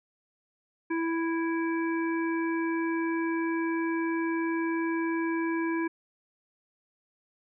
harmonic tone, 330.1 Hz, E4, 2 cents sharp, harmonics 1 / 3 / 5 / 7, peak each -27 / -36 / -37 / -40 dBFS, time 0.9-5.88 s, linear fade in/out 10 ms, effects none

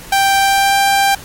sawtooth tone with pitch glide, 785 to 790.5 Hz, G5 to G5, +2 to +14 cents, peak -6 dBFS, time 0.12-1.15 s, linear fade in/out 5 ms, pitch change +12 cents, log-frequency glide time 0.4-0.77 s, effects pink hiss -34 dBFS RMS until 1.24 s + MP3 64 kbps

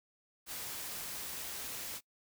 white noise, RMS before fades -42 dBFS, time 0.46-2.01 s, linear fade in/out 50 ms, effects noise-tail reverb RT60 0.1 s tail -23 dB re dry

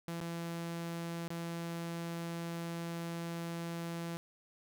sawtooth tone with dropouts, 168.6 Hz, E3, 39 cents sharp, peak -34 dBFS, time 0.08-4.17 s, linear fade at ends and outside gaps 0 ms, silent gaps 0.203-0.213 / 1.28-1.304 s, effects none

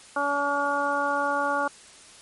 harmonic tone, 284.9 Hz, C#4, 48 cents sharp, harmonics 1 / 2 / 3 / 4 / 5, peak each -34 / -29 / -28 / -28 / -28 dBFS, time 0.16-1.68 s, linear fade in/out 5 ms, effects white hiss -49 dBFS RMS until 2.21 s + MP3 48 kbps

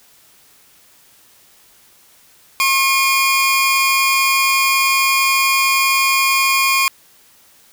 sawtooth tone pair together, 1081.1 / 2427 Hz, C#6 / D#7, -44 / -44 cents, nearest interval octave + major second, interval 1400 cents, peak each -12 dBFS, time 2.6-6.88 s, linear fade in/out 0 ms, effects white hiss -50 dBFS RMS until 7.72 s

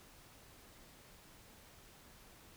silence, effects pink hiss -60 dBFS RMS until 2.56 s

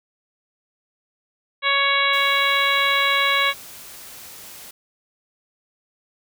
harmonic tone, 557 Hz, C#5, 8 cents sharp, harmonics 1 / 2 / 3 / 4 / 5 / 6 / 7, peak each -29 / -22 / -24 / -21 / -28 / -26 / -25 dBFS, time 1.62-3.54 s, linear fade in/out 50 ms
white noise, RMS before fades -40 dBFS, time 2.13-4.71 s, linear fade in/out 5 ms
effects none

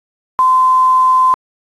sine tone with quantisation, 1030 Hz, C6, 28 cents flat, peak -7 dBFS, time 0.39-1.34 s, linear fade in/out 0 ms, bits 6, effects AAC 32 kbps

